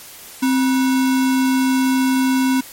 sine tone with sample-and-hold, 261.6 Hz, C4, in tune, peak -13 dBFS, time 0.42-2.61 s, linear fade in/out 10 ms, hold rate 1225 Hz, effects white hiss -38 dBFS RMS until 2.72 s + MP3 64 kbps

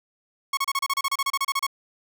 sawtooth tone bursts, 1100 Hz, C#6, 14 cents flat, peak -18 dBFS, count 16, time 0.53-1.667 s, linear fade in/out 5 ms, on 42 ms, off 31 ms, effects none

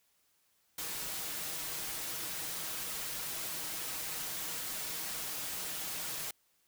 white noise with comb filter, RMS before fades -39 dBFS, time 0.78-6.31 s, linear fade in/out 5 ms, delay 6.3 ms, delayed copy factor +0.55, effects white hiss -73 dBFS RMS until 6.67 s

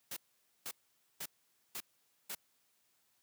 white noise bursts, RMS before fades -42 dBFS, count 5, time 0.11-2.35 s, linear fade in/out 5 ms, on 56 ms, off 490 ms, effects white hiss -75 dBFS RMS until 3.22 s + high-pass 80 Hz 12 dB/octave

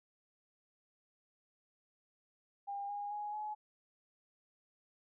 sine tone with pitch steps, 803 / 817.5 / 832.3 / 847.3 Hz, G5 / G#5 / G#5 / G#5, +41 / -28 / +4 / +34 cents, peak -38 dBFS, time 2.67-3.55 s, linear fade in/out 20 ms, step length 220 ms, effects none

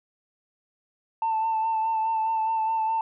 sine tone with vibrato, 888 Hz, A5, 16 cents sharp, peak -21 dBFS, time 1.22-3.01 s, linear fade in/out 2 ms, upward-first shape sine, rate 4.8 Hz, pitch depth 24 cents each way, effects tanh soft clip ceiling -19 dBFS

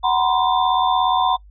sine tone cluster, 746 / 955 / 1032 / 3554 Hz, F#5 / A#5 / C6 / A7, +14 / +42 / -24 / +17 cents, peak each -19 / -19 / -20 / -27 dBFS, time 0.03-1.37 s, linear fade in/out 20 ms, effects noise-tail reverb RT60 0.1 s tail -22 dB re dry + added 50 Hz sine -42 dBFS peak until 1.5 s

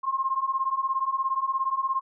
sine beating tone pair, 1055 / 1072 Hz, C6 / C6, +14 / +42 cents, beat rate 17 Hz, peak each -28 / -26 dBFS, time 0.03-2.01 s, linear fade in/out 20 ms, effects none

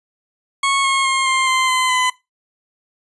20% pulse tone with pitch steps, 1100 / 1084.9 / 1069.9 / 1055.2 / 1040.7 / 1026.3 / 1012.2 Hz, C#6 / C#6 / C6 / C6 / C6 / C6 / B5, -14 / -38 / +38 / +14 / -10 / -34 / +42 cents, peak -10 dBFS, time 0.63-2.1 s, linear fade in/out 5 ms, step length 210 ms, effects noise-tail reverb RT60 0.2 s tail -18 dB re dry + resampled to 24000 Hz

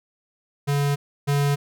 square tone pair in turn, 142.6 / 142.6 Hz, C#3 / C#3, +49 / +49 cents, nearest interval unison, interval 0 cents, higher neither, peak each -20 / -19 dBFS, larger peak second, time 0.67-0.96 / 1.27-1.56 s, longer neither, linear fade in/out 20 ms, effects none

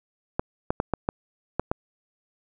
clicks, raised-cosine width 1 ms, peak -9 dBFS, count 7, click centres 0.395 / 0.705 / 0.801 / 0.937 / 1.089 / 1.596 / 1.715 s, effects none

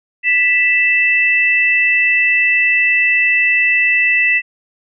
sine tone pair together, 1975.5 / 2647 Hz, B6 / E7, 0 / +7 cents, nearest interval perfect fourth, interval 507 cents, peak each -13 dBFS, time 0.23-4.42 s, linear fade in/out 50 ms, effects none

